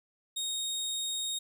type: tone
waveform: 25% pulse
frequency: 3729 Hz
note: A#7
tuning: in tune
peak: -28 dBFS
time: 0.36-1.39 s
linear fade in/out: 10 ms
effects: none